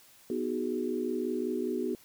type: chord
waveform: sine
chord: G# minor seventh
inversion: first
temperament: equal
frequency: 246.9 / 311.1 / 370 / 415.3 Hz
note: B3 / D#4 / F#4 / G#4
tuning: 0 / 0 / 0 / 0 cents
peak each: -34 / -37 / -33 / -36 dBFS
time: 0.3-1.95 s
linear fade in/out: 2 ms
effects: white hiss -58 dBFS RMS until 2.04 s